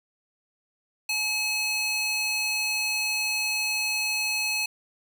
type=tone with high-pass filter; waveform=square; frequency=854 Hz; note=G#5; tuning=48 cents sharp; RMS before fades=-27 dBFS; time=1.09-4.66 s; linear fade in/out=5 ms; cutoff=2800 Hz; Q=1.6; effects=none